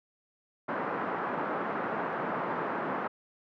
white band-pass noise, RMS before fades -33 dBFS, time 0.68-3.08 s, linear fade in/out 10 ms, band 160 to 1400 Hz, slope 24 dB/octave, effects none

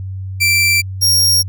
sawtooth tone pair in turn, 2345 / 5581 Hz, D7 / F8, -3 / -2 cents, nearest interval octave + minor third, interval 1501 cents, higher second, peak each -7 dBFS, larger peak neither, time 0.4-0.82 / 1.01-1.43 s, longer neither, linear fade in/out 20 ms, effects added 95 Hz sine -22 dBFS peak until 1.48 s

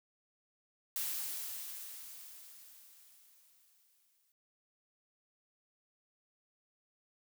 blue noise with exponential decay, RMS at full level -36 dBFS, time 0.96-4.32 s, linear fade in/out 1 ms, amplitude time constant 730 ms, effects none

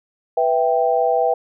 sine chord, E minor, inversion second, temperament equal, 493.9 / 659.3 / 784 Hz, B4 / E5 / G5, 0 / 0 / 0 cents, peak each -19 dBFS, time 0.37-1.34 s, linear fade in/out 5 ms, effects none

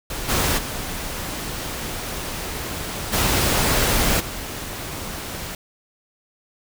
pink noise with level steps, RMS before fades -29 / -20 / -29 / -19 / -31 dBFS, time 0.1-5.55 s, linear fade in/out 2 ms, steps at 0.28 / 0.57 / 3.12 / 4.19 s, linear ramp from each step 20 ms, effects none

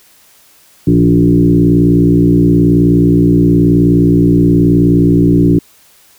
sine tone with frequency modulation, 227.1 Hz, A#3, 45 cents flat, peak -5 dBFS, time 0.87-5.59 s, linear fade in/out 5 ms, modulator 59 Hz, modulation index 2.1, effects white hiss -46 dBFS RMS until 6.18 s

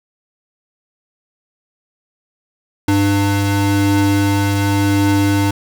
square tone pair together, 100 / 299.1 Hz, G2 / D4, +35 / +32 cents, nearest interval octave + perfect fifth, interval 1897 cents, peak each -16 dBFS, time 2.88-5.51 s, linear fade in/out 5 ms, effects none

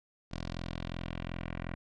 10% pulse tone with low-pass filter sweep, 42.74 Hz, F1, 37 cents flat, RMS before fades -39 dBFS, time 0.31-1.75 s, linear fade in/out 10 ms, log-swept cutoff 5100 to 2100 Hz, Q 1.9, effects none

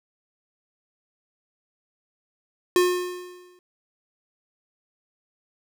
square tone with exponential decay, 359.4 Hz, F4, 50 cents sharp, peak -15 dBFS, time 2.76-3.59 s, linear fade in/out 1 ms, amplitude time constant 180 ms, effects none

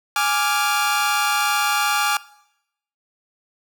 sawtooth chord, D diminished, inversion second, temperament equal, 830.6 / 1174.7 / 1396.9 Hz, Ab5 / D6 / F6, 0 / 0 / 0 cents, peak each -18 / -19 / -19 dBFS, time 0.16-2.17 s, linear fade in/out 2 ms, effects noise-tail reverb RT60 0.8 s tail -20 dB re dry

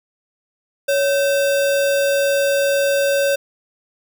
sine tone with sample-and-hold, 559 Hz, C#5, 14 cents sharp, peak -14 dBFS, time 0.88-3.36 s, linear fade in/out 10 ms, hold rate 2100 Hz, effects none

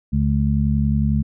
harmonic tone, 71 Hz, C#2, 42 cents sharp, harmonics 1 / 2 / 3, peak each -20 / -20 / -20 dBFS, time 0.12-1.23 s, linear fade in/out 20 ms, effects none

